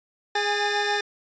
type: tone cluster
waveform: 25% pulse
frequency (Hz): 413.6 / 820 / 1790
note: G#4 / G#5 / A6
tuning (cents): -7 / -22 / +29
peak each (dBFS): -23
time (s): 0.35-1.01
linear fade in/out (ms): 5
effects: resampled to 16000 Hz